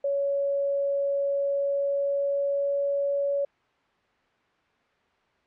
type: tone with pitch glide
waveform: sine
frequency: 560 to 563.2 Hz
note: C#5 to C#5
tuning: +18 to +27 cents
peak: -23 dBFS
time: 0.04-3.45 s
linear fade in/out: 5 ms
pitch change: +9 cents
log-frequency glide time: 1.32-3.17 s
effects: white hiss -65 dBFS RMS until 5.46 s + low-pass 2000 Hz 12 dB/octave